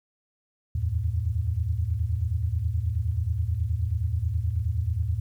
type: tone cluster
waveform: sine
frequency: 77.4 / 86.8 / 109.8 Hz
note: D#2 / F2 / A2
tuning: -9 / -10 / -3 cents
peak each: -28 dBFS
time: 0.75-5.2 s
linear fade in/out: 5 ms
effects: 10-bit